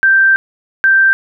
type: tone pair in turn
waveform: sine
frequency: 1568 / 1568 Hz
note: G6 / G6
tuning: 0 / 0 cents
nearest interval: unison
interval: 0 cents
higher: neither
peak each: -6 dBFS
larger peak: neither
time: 0.03-0.36 / 0.84-1.13 s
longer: first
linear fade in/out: 0 ms
effects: none